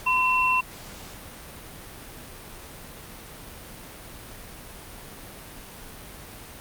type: tone pair together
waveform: sine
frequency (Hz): 1016 / 2712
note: B5 / E7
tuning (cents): +49 / +49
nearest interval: octave + perfect fourth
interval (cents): 1700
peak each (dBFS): -22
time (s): 0.06-0.61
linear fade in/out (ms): 10
effects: pink hiss -42 dBFS RMS until 6.6 s + Opus 48 kbps